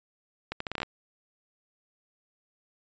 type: accelerating click train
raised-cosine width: 0.3 ms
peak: -16 dBFS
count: 9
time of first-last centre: 0.52-0.831 s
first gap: 84 ms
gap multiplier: 0.76
effects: resampled to 16000 Hz